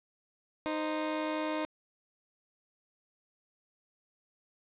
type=tone pair together; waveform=20% pulse; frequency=309.5 / 520.5 Hz; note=D#4 / C5; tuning=-9 / -9 cents; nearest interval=major sixth; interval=900 cents; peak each=-27 / -34 dBFS; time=0.66-1.65 s; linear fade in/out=0 ms; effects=resampled to 8000 Hz + 10-bit